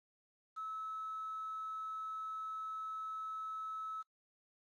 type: tone with quantisation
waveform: sine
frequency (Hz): 1300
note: E6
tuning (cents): -24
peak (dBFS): -40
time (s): 0.56-4.03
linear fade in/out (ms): 20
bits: 10
effects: noise-tail reverb RT60 0.1 s tail -24 dB re dry + low-pass 6000 Hz 12 dB/octave